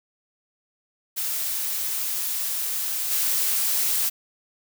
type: noise with level steps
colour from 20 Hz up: blue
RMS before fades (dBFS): -27 / -23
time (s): 1.16-4.1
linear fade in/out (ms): 20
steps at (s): 3.1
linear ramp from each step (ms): 20
effects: none

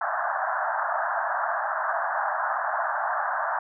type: band-pass noise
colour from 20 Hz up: pink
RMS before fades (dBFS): -27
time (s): 0.01-3.59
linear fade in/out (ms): 5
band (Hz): 630 to 1700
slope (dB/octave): 96
effects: none

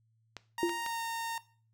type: clicks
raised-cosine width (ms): 0.2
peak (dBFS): -23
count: 3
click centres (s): 0.367 / 0.694 / 0.863
type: tone with pitch glide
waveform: sawtooth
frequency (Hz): 931 to 918.2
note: A#5 to A#5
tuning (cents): -2 to -26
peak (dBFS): -31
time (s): 0.58-1.38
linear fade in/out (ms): 2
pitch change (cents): -24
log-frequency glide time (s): 0.8-1.02
type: tone with exponential decay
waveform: sine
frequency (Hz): 345.2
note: F4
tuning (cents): -20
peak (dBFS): -23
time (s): 0.63-0.85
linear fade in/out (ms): 1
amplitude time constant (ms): 47
effects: noise-tail reverb RT60 0.4 s tail -17 dB re dry + added 112 Hz sine -68 dBFS peak until 1.73 s

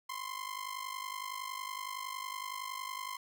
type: ring-modulated tone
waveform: sawtooth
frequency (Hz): 1045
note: C6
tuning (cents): -2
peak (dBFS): -32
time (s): 0.09-3.17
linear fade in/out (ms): 5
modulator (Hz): 25.4
effects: none

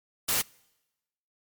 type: noise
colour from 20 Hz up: white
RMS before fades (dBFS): -26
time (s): 0.28-0.42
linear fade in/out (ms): 10
effects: noise-tail reverb RT60 1.0 s tail -26 dB re dry + MP3 96 kbps

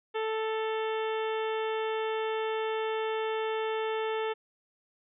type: harmonic tone with a mistuned harmonic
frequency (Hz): 440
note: A4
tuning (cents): 0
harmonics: 1 / 2 / 3 / 4 / 5 / 6 / 7 / 8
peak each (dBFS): -30 / -36 / -40 / -42 / -44 / -46 / -47 / -48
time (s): 0.14-4.34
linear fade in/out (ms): 20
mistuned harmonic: 6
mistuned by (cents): +42
effects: none

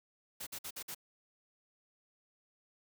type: noise bursts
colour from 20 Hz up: white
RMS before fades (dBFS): -43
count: 5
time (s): 0.4-0.948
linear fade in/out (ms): 10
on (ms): 68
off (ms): 52
effects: none

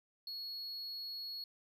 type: tone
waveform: triangle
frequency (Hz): 4340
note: C#8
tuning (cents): -37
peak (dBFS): -40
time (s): 0.27-1.44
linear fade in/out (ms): 2
effects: none

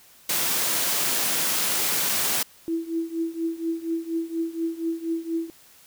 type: high-pass noise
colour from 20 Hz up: white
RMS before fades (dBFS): -24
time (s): 0.29-2.43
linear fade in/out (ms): 5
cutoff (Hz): 120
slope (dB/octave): 48
type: tone with tremolo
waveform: sine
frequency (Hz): 330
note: E4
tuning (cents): +2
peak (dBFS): -21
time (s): 2.68-5.5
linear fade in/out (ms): 0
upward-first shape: triangle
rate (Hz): 4.2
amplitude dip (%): 90
effects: white hiss -53 dBFS RMS until 5.86 s

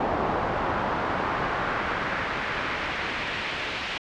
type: noise with band-pass filter sweep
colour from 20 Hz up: brown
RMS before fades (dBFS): -28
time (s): 0-3.98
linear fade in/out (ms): 5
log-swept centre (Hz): 820 to 2900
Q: 1.3
effects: low-pass 5000 Hz 12 dB/octave

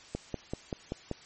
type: click train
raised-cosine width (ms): 2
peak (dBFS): -19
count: 6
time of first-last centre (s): 0.15-1.113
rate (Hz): 5.19
effects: white hiss -53 dBFS RMS until 1.25 s + MP3 32 kbps

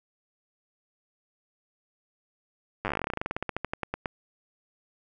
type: slowing click train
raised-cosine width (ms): 0.5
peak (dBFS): -14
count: 29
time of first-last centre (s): 2.85-4.058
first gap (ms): 9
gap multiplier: 1.1
effects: none

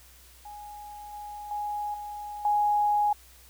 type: tone with level steps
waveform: sine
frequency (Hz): 830.6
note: G#5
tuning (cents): 0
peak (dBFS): -40 / -37 / -29 / -35 / -21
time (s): 0.45-3.13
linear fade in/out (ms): 5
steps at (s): 1.13 / 1.51 / 1.94 / 2.45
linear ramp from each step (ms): 2
effects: added 62 Hz sine -55 dBFS peak until 3.49 s + white hiss -55 dBFS RMS until 3.49 s

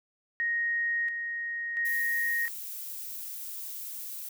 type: tone with tremolo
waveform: sine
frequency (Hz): 1870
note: A#6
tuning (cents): +5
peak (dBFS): -26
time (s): 0.4-2.48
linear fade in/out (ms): 0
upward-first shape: square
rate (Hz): 0.73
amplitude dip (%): 45
type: noise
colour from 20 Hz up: violet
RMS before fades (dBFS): -39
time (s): 1.85-4.29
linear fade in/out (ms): 5
effects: none

